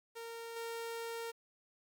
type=tone with level steps; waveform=sawtooth; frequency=461.1 Hz; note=A#4; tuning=19 cents flat; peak=-40 / -36 dBFS; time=0.15-1.32 s; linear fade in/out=20 ms; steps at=0.56 s; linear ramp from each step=5 ms; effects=11-bit